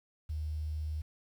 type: tone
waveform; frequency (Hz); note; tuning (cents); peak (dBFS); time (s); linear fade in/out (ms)
sine; 77; D#2; -17; -33; 0.29-1.02; 10
effects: 10-bit